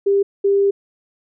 sine tone pair in turn, 398 / 398 Hz, G4 / G4, +26 / +26 cents, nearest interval unison, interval 0 cents, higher neither, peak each -12 dBFS, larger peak neither, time 0.06-0.23 / 0.44-0.71 s, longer second, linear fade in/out 10 ms, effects none

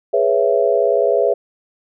sine chord, C# minor seventh, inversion second, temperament equal with one note detuned, 415.3 / 493.9 / 554.4 / 665.8 Hz, G#4 / B4 / C#5 / E5, 0 / 0 / 0 / +17 cents, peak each -18 dBFS, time 0.13-1.34 s, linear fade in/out 10 ms, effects none

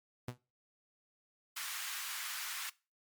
sawtooth tone with exponential decay, 123 Hz, B2, 7 cents flat, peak -32 dBFS, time 0.28-0.38 s, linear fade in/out 5 ms, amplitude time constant 21 ms
pink high-pass noise, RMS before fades -41 dBFS, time 1.56-2.7 s, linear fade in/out 10 ms, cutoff 1200 Hz, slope 24 dB/octave
effects noise-tail reverb RT60 0.3 s tail -21 dB re dry + MP3 96 kbps

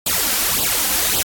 white noise with flanger, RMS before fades -18 dBFS, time 0.06-1.23 s, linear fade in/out 5 ms, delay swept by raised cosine 0.24 to 3.94 ms, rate 1.8 Hz, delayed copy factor +0.8, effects AAC 64 kbps

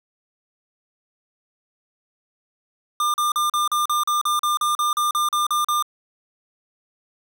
square tone bursts, 1200 Hz, D6, 37 cents sharp, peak -19 dBFS, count 16, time 3-5.825 s, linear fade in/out 2 ms, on 140 ms, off 39 ms, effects none

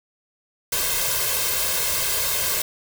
white noise with comb filter, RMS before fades -23 dBFS, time 0.72-2.62 s, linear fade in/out 5 ms, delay 1.9 ms, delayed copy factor +0.85, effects none

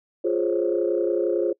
sine chord, Db major seventh, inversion first, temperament equal, 349.2 / 415.3 / 523.3 / 554.4 Hz, F4 / Ab4 / C5 / Db5, 0 / 0 / 0 / 0 cents, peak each -23 / -25 / -26 / -29 dBFS, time 0.24-1.53 s, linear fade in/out 10 ms, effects noise-tail reverb RT60 0.1 s tail -24 dB re dry + tanh soft clip ceiling -10 dBFS

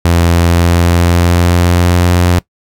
sawtooth tone with pitch glide, 85.3 to 88.26 Hz, F2 to F2, -40 to +19 cents, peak -3 dBFS, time 0.05-2.39 s, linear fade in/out 0 ms, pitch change +59 cents, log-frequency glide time 0.32-2.09 s, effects noise-tail reverb RT60 0.1 s tail -20 dB re dry

